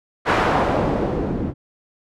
white noise with low-pass filter sweep, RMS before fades -20 dBFS, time 0.25-1.54 s, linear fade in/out 50 ms, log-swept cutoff 1400 to 250 Hz, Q 0.96, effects none

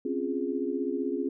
sine chord, Db major seventh, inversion third, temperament equal, 261.6 / 277.2 / 349.2 / 415.3 Hz, C4 / Db4 / F4 / Ab4, 0 / 0 / 0 / 0 cents, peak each -33 dBFS, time 0.05-1.29 s, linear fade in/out 5 ms, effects none

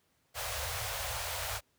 pink band-stop noise, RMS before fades -36 dBFS, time 0.34-1.61 s, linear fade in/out 50 ms, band 110 to 510 Hz, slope 48 dB/octave, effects pink hiss -73 dBFS RMS until 1.78 s + high-pass 60 Hz 12 dB/octave

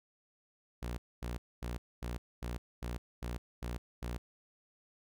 sawtooth tone bursts, 59.7 Hz, A#1, 42 cents sharp, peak -33 dBFS, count 9, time 0.82-4.18 s, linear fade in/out 10 ms, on 160 ms, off 240 ms, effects none

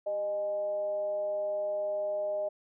sine tone with frequency modulation, 613 Hz, D#5, 26 cents flat, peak -29 dBFS, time 0.06-2.49 s, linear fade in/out 10 ms, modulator 218 Hz, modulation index 0.3, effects none

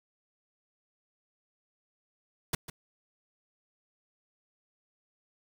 pink noise with echo, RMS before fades -28 dBFS, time 2.53-2.55 s, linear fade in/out 5 ms, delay 150 ms, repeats 1, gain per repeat -13 dB, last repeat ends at 2.7 s, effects none

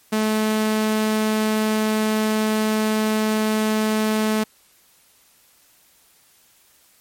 sawtooth tone, 216.4 Hz, A3, 29 cents flat, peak -14 dBFS, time 0.12-4.44 s, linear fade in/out 10 ms, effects white hiss -56 dBFS RMS until 7 s + MP3 64 kbps

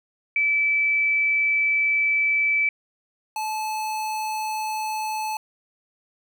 sine / square tone pair in turn, 2311 / 865.6 Hz, D7 / A5, -28 / -29 cents, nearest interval octave + perfect fourth, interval 1701 cents, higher first, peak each -18 / -26 dBFS, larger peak first, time 0.36-2.69 / 3.36-5.37 s, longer first, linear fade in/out 2 ms, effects none

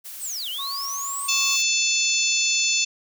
blue noise, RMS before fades -37 dBFS, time 0.04-1.63 s, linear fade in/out 20 ms
sine linear two-way sweep, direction down then up, 8870 to 2802 to 8870 Hz, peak -28 dBFS, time 0.19-1.31 s, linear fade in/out 50 ms, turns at 0.49 s
sine tone, 1108.7 Hz, C#6, in tune, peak -32 dBFS, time 0.58-1.57 s, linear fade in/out 20 ms
harmonic tone, 878 Hz, A5, 4 cents flat, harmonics 3 / 4 / 5 / 6 / 7 / 8, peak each -24 / -27 / -27 / -29 / -26 / -26 dBFS, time 1.28-2.85 s, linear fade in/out 10 ms
effects none

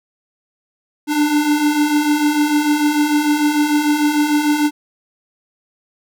square beating tone pair, 292 / 298.7 Hz, D4 / D4, -10 / +29 cents, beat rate 6.7 Hz, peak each -21 / -15 dBFS, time 1.07-4.71 s, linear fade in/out 50 ms, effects none

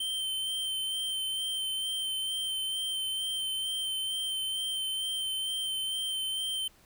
square tone with vibrato, 3109 Hz, G7, 15 cents flat, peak -31 dBFS, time 0-6.68 s, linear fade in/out 5 ms, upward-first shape sine, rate 2.2 Hz, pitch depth 16 cents each way, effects pink hiss -61 dBFS RMS until 6.85 s

